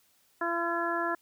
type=harmonic tone; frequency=339.7 Hz; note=F4; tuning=48 cents flat; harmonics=1 / 2 / 3 / 4 / 5; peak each=-34 / -34 / -34 / -34 / -34 dBFS; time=0.41-1.15 s; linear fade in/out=5 ms; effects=white hiss -67 dBFS RMS until 1.21 s